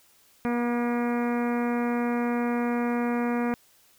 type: harmonic tone with a mistuned harmonic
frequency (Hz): 239.8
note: A#3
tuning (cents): +49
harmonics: 1 / 2 / 3 / 4 / 5 / 6 / 7 / 8 / 9 / 10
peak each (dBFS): -25 / -31 / -35 / -37 / -39 / -41 / -42 / -43 / -44 / -45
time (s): 0.45-3.54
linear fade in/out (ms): 0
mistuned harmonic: 7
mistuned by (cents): -23
effects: white hiss -60 dBFS RMS until 3.98 s